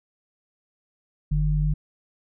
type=tone pair together; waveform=sine; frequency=47.72 / 151.5 Hz; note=G1 / D#3; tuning=-46 / -46 cents; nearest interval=octave + minor sixth; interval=2000 cents; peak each=-22 dBFS; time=1.31-1.74 s; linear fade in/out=10 ms; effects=none